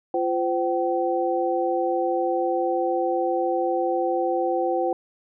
sine tone cluster, 346.6 / 514 / 766 Hz, F4 / C5 / G5, -13 / -31 / -40 cents, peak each -25 dBFS, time 0.14-4.93 s, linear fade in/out 2 ms, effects none

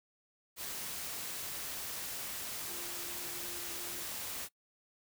sine tone in noise, 349.2 Hz, F4, in tune, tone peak -52 dBFS, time 2.66-4.07 s, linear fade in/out 50 ms, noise white, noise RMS -41 dBFS, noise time 0.56-4.49 s, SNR -14 dB, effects noise-tail reverb RT60 0.1 s tail -21 dB re dry

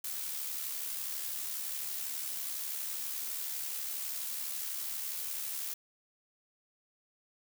blue noise with amplitude modulation, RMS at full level -36 dBFS, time 0.04-5.74 s, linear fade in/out 5 ms, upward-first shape sine, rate 72.1 Hz, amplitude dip 40%, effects none

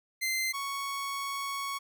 sawtooth tone pair in turn, 2077 / 1110.5 Hz, C7 / C#6, -13 / +3 cents, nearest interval major seventh, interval 1084 cents, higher first, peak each -25 / -29 dBFS, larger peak first, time 0.21-0.53 / 0.53-1.79 s, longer second, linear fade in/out 20 ms, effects none

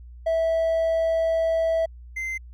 triangle tone pair in turn, 654 / 2076 Hz, E5 / C7, -14 / -14 cents, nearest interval octave + minor sixth, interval 2000 cents, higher second, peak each -17 / -25 dBFS, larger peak first, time 0.26-1.86 / 2.16-2.38 s, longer first, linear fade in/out 10 ms, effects tanh soft clip ceiling -13 dBFS + added 60 Hz sine -40 dBFS peak until 2.53 s

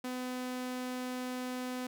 sawtooth tone, 252.2 Hz, B3, 36 cents sharp, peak -32 dBFS, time 0.04-1.87 s, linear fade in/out 5 ms, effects none

